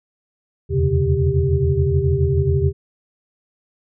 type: tone cluster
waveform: sine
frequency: 80.3 / 87.4 / 128.9 / 140.6 / 394.2 Hz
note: E2 / F2 / C3 / C#3 / G4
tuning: -45 / +2 / -26 / +25 / +10 cents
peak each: -21 dBFS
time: 0.69-2.73 s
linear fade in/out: 50 ms
effects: none